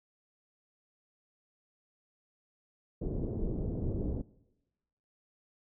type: low-pass noise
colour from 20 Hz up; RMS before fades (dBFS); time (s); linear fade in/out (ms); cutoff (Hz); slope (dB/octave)
pink; -34; 3.01-4.22; 10; 450; 24
effects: noise-tail reverb RT60 1.0 s tail -21 dB re dry